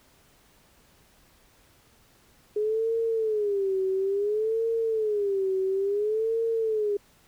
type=tone with vibrato; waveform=sine; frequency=416.2 Hz; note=G#4; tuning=4 cents sharp; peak=-23 dBFS; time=2.56-6.97 s; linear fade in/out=5 ms; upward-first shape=sine; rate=0.58 Hz; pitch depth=160 cents each way; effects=pink hiss -60 dBFS RMS until 7.27 s